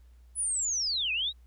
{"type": "linear two-way sweep", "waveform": "sine", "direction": "down then up", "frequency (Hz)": [10140, 2451, 3926], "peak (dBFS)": -27, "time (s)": [0.35, 1.33], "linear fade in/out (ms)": 50, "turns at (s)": 1.12, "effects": ["added 60 Hz sine -52 dBFS peak until 1.46 s", "pink hiss -72 dBFS RMS until 1.46 s"]}